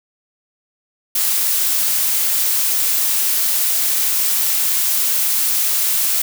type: noise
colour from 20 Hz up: blue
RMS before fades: -17 dBFS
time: 1.15-6.22 s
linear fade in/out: 5 ms
effects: none